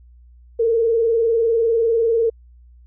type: tone with vibrato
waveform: sine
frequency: 457.3 Hz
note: A#4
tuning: 33 cents flat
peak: -14 dBFS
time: 0.59-2.3 s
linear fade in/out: 10 ms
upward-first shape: sine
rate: 20 Hz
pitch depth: 59 cents each way
effects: added 60 Hz sine -44 dBFS peak until 2.86 s